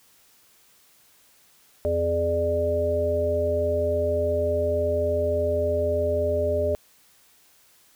harmonic tone with a mistuned harmonic, 85.1 Hz, F2, 44 cents flat, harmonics 1 / 3 / 5 / 7, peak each -28 / -35 / -27 / -23 dBFS, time 1.85-6.75 s, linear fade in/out 0 ms, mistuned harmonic 5, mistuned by -26 cents, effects white hiss -58 dBFS RMS until 7.95 s

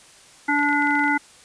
harmonic tone, 290 Hz, D4, 22 cents flat, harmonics 1 / 3 / 5 / 7, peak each -23 / -23 / -23 / -23 dBFS, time 0.48-1.18 s, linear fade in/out 10 ms
clicks, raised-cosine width 0.3 ms, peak -22 dBFS, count 11, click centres 0.591 / 0.631 / 0.689 / 0.729 / 0.823 / 0.872 / 0.908 / 0.954 / 0.993 / 1.04 / 1.08 s
effects white hiss -49 dBFS RMS until 1.44 s + resampled to 22050 Hz

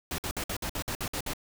pink noise bursts, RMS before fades -33 dBFS, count 10, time 0.11-1.335 s, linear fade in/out 2 ms, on 73 ms, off 55 ms, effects none

